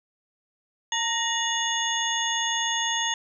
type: tone cluster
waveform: sine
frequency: 913 / 1865 / 2888 / 3476 / 6530 Hz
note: A#5 / A#6 / F#7 / A7 / G#8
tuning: -36 / 0 / -43 / -22 / -30 cents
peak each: -30 dBFS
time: 0.92-3.14 s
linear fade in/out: 2 ms
effects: none